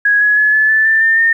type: tone with pitch steps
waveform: sine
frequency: 1661.2 / 1683.4 / 1705.9 / 1728.7 / 1751.9 / 1775.3 / 1799 / 1823.1 Hz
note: G#6 / G#6 / G#6 / A6 / A6 / A6 / A6 / A#6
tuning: 0 / +23 / +46 / -31 / -8 / +15 / +38 / -39 cents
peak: -8 dBFS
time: 0.05-1.33 s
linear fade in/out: 5 ms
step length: 160 ms
effects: 8-bit